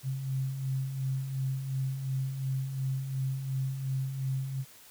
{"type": "beating tone pair", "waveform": "sine", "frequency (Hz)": [130.81, 133.61], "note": ["C3", "C3"], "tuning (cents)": [0, 37], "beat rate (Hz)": 2.8, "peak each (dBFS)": [-39, -30], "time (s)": [0.03, 4.65], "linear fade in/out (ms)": 50, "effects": ["white hiss -54 dBFS RMS until 4.9 s"]}